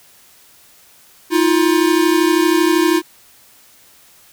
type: tone pair together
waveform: square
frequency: 318.2 / 350.9 Hz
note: D#4 / F4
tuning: +39 / +8 cents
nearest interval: major second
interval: 169 cents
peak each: -15 dBFS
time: 1.3-3.02 s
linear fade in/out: 50 ms
effects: white hiss -48 dBFS RMS until 4.32 s